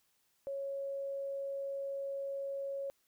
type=tone; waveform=sine; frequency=552 Hz; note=C#5; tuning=7 cents flat; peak=-36 dBFS; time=0.47-2.9 s; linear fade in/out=0 ms; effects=white hiss -75 dBFS RMS until 3.07 s